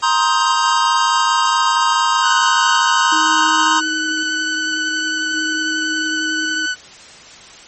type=chord; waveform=square; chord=C minor seventh; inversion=third; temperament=just; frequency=941.9 / 1046.5 / 1255.8 / 1569.8 Hz; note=Bb5 / C6 / Eb6 / G6; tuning=+18 / 0 / +16 / +2 cents; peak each=-18 / -18 / -19 / -23 dBFS; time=0.02-3.81 s; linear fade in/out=20 ms
type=tone with vibrato; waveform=sawtooth; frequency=1497 Hz; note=F#6; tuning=20 cents sharp; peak=-14 dBFS; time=2.21-6.76 s; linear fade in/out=50 ms; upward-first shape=sine; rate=11 Hz; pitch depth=12 cents each way
type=tone with tremolo; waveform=sine; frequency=315.5 Hz; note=D#4; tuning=24 cents sharp; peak=-24 dBFS; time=3.12-6.66 s; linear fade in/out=5 ms; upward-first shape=square; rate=0.45 Hz; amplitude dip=35%
effects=white hiss -39 dBFS RMS until 7.67 s + MP3 32 kbps